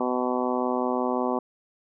harmonic tone, 125.5 Hz, B2, 28 cents sharp, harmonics 2 / 3 / 4 / 5 / 6 / 7 / 8 / 9, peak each -28 / -30 / -31 / -32 / -33 / -33 / -34 / -35 dBFS, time 0-1.39 s, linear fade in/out 5 ms, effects none

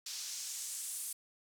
white noise with band-pass filter sweep, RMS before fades -42 dBFS, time 0.06-1.13 s, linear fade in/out 5 ms, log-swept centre 5000 to 9900 Hz, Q 1.7, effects none

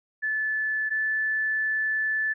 sine tone pair in turn, 1738 / 1744.9 Hz, A6 / A6, -22 / -15 cents, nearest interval unison, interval 7 cents, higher second, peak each -24 / -23 dBFS, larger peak second, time 0.22-0.9 / 0.9-2.34 s, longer second, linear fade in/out 20 ms, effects none

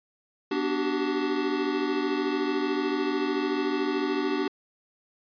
square chord, G major seventh, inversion first, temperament equal with one note detuned, 246.9 / 293.7 / 378.4 / 392 Hz, B3 / D4 / F#4 / G4, 0 / 0 / +39 / 0 cents, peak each -35 / -29 / -30 / -35 dBFS, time 0.51-4.48 s, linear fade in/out 5 ms, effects resampled to 11025 Hz

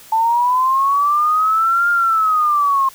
sine linear two-way sweep, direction up then down, 880 to 1410 to 1062 Hz, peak -12 dBFS, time 0.12-2.89 s, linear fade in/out 5 ms, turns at 1.9 s, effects white hiss -42 dBFS RMS until 2.94 s

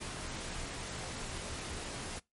pink noise with comb filter, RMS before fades -41 dBFS, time 0-2.2 s, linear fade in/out 20 ms, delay 20 ms, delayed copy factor -0.5, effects noise-tail reverb RT60 0.2 s tail -23 dB re dry + MP3 48 kbps

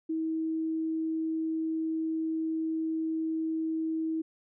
sine tone, 320.7 Hz, E4, 48 cents flat, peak -28 dBFS, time 0.09-4.22 s, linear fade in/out 10 ms, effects none

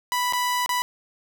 sawtooth tone with dropouts, 987.8 Hz, B5, in tune, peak -18 dBFS, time 0.12-0.82 s, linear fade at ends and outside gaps 0 ms, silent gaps 0.325-0.334 / 0.661-0.692 s, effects none

